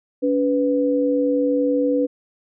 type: tone pair together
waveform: sine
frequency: 283.6 / 495.8 Hz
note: C#4 / B4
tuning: +40 / +7 cents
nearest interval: minor seventh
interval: 967 cents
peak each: -19 dBFS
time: 0.22-2.07 s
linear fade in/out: 20 ms
effects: none